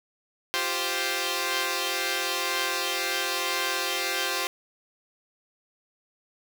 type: chord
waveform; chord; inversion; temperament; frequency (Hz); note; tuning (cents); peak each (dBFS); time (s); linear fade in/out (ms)
5% pulse; F suspended second; none; equal; 349.2 / 392 / 523.3; F4 / G4 / C5; 0 / 0 / 0; -20 / -19 / -18; 0.54-4.47; 0
effects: none